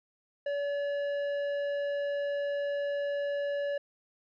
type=tone with tanh clipping; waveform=sine; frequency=571 Hz; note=D5; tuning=49 cents flat; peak=-31 dBFS; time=0.46-3.78 s; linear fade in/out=5 ms; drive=10 dB; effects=none